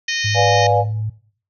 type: harmonic tone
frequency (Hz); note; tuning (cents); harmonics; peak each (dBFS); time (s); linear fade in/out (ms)
617; D#5; -15; 3 / 4 / 5 / 6 / 7 / 8 / 9 / 10; -23 / -25 / -26 / -31 / -29 / -35 / -29 / -30; 0.08-0.67; 5
type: tone with pitch glide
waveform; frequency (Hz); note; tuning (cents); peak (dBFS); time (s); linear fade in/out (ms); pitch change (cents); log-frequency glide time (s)
sine; 105.3 to 108.32; G#2 to A2; +24 to -27; -19; 0.24-1.1; 10; +49; 0.75-0.94
type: chord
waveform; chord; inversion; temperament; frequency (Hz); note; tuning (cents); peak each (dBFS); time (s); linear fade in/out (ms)
sine; B diminished seventh; none; equal with one note detuned; 493.9 / 587.3 / 707.4 / 830.6; B4 / D5 / F5 / Ab5; 0 / 0 / +22 / 0; -18; 0.34-0.85; 50
effects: noise-tail reverb RT60 0.5 s tail -18 dB re dry